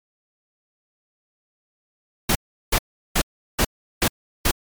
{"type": "noise bursts", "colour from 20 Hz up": "pink", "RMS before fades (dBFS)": -18, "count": 6, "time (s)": [2.29, 4.512], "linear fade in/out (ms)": 5, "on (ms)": 62, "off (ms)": 370, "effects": ["MP3 96 kbps"]}